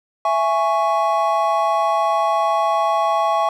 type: chord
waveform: triangle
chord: C# minor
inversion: first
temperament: just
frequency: 665.2 / 831.5 / 1108.7 Hz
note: E5 / G#5 / C#6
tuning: +16 / +2 / 0 cents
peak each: -18 dBFS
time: 0.25-3.49 s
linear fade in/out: 2 ms
effects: none